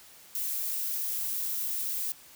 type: noise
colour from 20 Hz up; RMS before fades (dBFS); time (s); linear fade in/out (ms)
violet; -32; 0.35-2.12; 0
effects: white hiss -53 dBFS RMS until 2.35 s